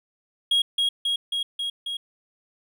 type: tone with echo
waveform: triangle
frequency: 3287 Hz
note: G#7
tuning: 19 cents flat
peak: -16 dBFS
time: 0.51-0.62 s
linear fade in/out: 5 ms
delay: 270 ms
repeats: 5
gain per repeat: -2 dB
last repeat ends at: 1.97 s
effects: none